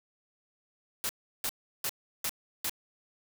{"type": "noise bursts", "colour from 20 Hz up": "white", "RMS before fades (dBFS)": -32, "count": 5, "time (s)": [1.04, 2.695], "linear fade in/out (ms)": 0, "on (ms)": 51, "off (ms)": 350, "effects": []}